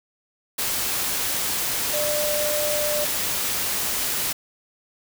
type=tone in noise; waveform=sine; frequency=596 Hz; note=D5; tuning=25 cents sharp; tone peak=-24 dBFS; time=1.93-3.05 s; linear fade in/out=10 ms; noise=white; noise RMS=-25 dBFS; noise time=0.58-4.33 s; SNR=-2 dB; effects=none